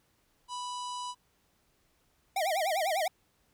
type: harmonic tone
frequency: 987.8 Hz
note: B5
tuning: in tune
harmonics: 1 / 3 / 4 / 5 / 6 / 7 / 8 / 9 / 10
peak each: -36 / -46 / -48 / -50 / -52 / -53 / -54 / -55 / -56 dBFS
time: 0.48-1.15 s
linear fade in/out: 50 ms
type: tone with vibrato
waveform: square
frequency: 698.5 Hz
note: F5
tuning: in tune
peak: -28 dBFS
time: 2.36-3.08 s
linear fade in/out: 5 ms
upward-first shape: sine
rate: 10 Hz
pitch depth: 230 cents each way
effects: pink hiss -71 dBFS RMS until 3.53 s